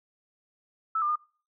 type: tone with pitch steps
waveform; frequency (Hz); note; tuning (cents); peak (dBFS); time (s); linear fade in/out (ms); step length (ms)
sine; 1311 / 1197 / 1217; E6 / D6 / D#6; -10 / +33 / -39; -24; 0.95-1.157; 5; 69
effects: noise-tail reverb RT60 0.4 s tail -22 dB re dry